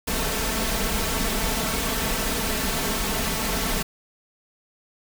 pink noise with comb filter, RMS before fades -25 dBFS, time 0.07-3.83 s, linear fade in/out 10 ms, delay 4.5 ms, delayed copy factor +0.65, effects none

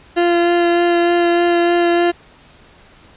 30% pulse tone with vibrato, 345.4 Hz, F4, 19 cents flat, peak -9 dBFS, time 0.16-2.12 s, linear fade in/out 20 ms, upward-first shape sine, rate 3.3 Hz, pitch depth 10 cents each way, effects pink hiss -46 dBFS RMS until 3.16 s + resampled to 8000 Hz

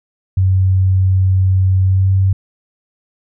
sine tone with pitch glide, 94.2 to 95.74 Hz, F#2 to G2, +32 to -40 cents, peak -9 dBFS, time 0.37-2.33 s, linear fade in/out 5 ms, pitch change +28 cents, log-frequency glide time 1.83-2.1 s, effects none

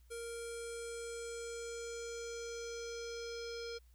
square tone with low-pass filter sweep, 466.2 Hz, A#4, in tune, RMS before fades -44 dBFS, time 0.1-3.79 s, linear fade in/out 20 ms, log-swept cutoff 10000 to 5000 Hz, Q 4.1, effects added 60 Hz sine -60 dBFS peak until 3.94 s + white hiss -75 dBFS RMS until 3.94 s

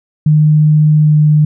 sine tone with pitch glide, 152.5 to 151.36 Hz, D#3 to D#3, -34 to -47 cents, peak -5 dBFS, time 0.26-1.45 s, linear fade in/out 5 ms, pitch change -13 cents, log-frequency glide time 1.01-1.14 s, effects none

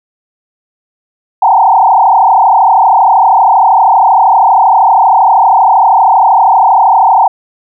sine tone with frequency modulation, 843 Hz, G#5, 26 cents sharp, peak -3 dBFS, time 1.42-7.28 s, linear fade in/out 5 ms, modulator 32.7 Hz, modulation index 3.3, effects none

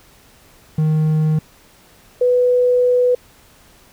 triangle / sine tone pair in turn, 155.56 / 495.2 Hz, D#3 / B4, 0 / +5 cents, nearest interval octave + minor sixth, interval 2005 cents, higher second, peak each -11 dBFS, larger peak neither, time 0.78-1.39 / 2.21-3.15 s, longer second, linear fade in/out 5 ms, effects pink hiss -49 dBFS RMS until 3.92 s

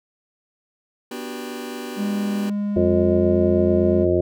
sawtooth chord, G major seventh, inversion first, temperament just, 245 / 294 / 367.5 / 392 Hz, B3 / D4 / F#4 / G4, -14 / +2 / -12 / 0 cents, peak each -28 / -33 / -32 / -31 dBFS, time 1.11-2.5 s, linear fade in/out 5 ms
triangle tone, 205 Hz, G#3, 22 cents flat, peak -19 dBFS, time 1.96-4.07 s, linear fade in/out 50 ms
harmonic tone, 88.8 Hz, F2, 29 cents sharp, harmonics 1 / 2 / 3 / 4 / 5 / 6 / 7, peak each -24 / -28 / -30 / -18 / -29 / -26 / -23 dBFS, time 2.76-4.21 s, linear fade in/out 5 ms
effects none

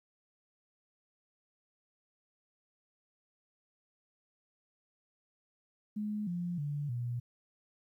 sine tone with pitch steps, 210.4 / 174.89 / 145.38 / 120.84 Hz, G#3 / F3 / D3 / B2, +23 / +3 / -17 / -37 cents, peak -33 dBFS, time 5.96-7.2 s, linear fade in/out 10 ms, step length 310 ms, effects 12-bit

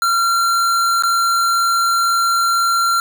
square tone with dropouts, 1371 Hz, F6, 32 cents flat, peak -14 dBFS, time 0.02-3 s, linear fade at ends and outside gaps 1 ms, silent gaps 1.024-1.035 s, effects none

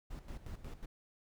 brown noise with tremolo, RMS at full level -44 dBFS, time 0.1-0.86 s, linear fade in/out 10 ms, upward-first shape square, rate 5.5 Hz, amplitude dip 70%, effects none

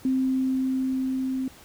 sine tone with level ramp, 261.6 Hz, C4, in tune, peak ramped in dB -20 to -25 dBFS, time 0.05-1.48 s, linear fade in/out 2 ms, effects pink hiss -50 dBFS RMS until 1.64 s

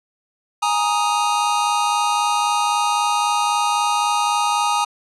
square chord, Ab suspended second, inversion none, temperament just, 830.6 / 934.4 / 1245.9 Hz, Ab5 / Bb5 / Eb6, 0 / +4 / +2 cents, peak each -22 dBFS, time 0.62-4.85 s, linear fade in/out 10 ms, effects resampled to 24000 Hz

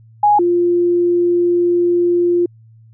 sine tone pair in turn, 830.6 / 349.2 Hz, G#5 / F4, 0 / 0 cents, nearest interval octave + minor third, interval 1500 cents, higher first, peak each -8 / -11 dBFS, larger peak first, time 0.23-0.39 / 0.39-2.46 s, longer second, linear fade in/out 5 ms, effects added 112 Hz sine -42 dBFS peak until 2.93 s

